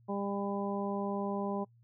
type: harmonic tone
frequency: 200 Hz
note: G3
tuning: 35 cents sharp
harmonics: 1 / 2 / 3 / 4 / 5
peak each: -35 / -38 / -40 / -41 / -42 dBFS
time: 0.08-1.65 s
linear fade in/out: 20 ms
effects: noise-tail reverb RT60 0.1 s tail -25 dB re dry + added 117 Hz sine -60 dBFS peak until 1.83 s